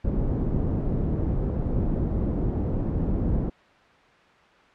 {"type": "low-pass noise", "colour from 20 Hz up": "pink", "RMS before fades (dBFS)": -25, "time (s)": [0.04, 3.5], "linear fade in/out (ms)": 10, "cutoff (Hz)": 340, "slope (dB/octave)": 12, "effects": ["white hiss -54 dBFS RMS until 4.74 s", "low-pass 2000 Hz 12 dB/octave"]}